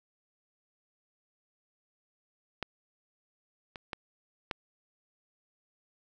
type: clicks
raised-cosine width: 0.3 ms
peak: -17 / -25 / -19 / -16 dBFS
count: 4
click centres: 2.627 / 3.758 / 3.932 / 4.512 s
effects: none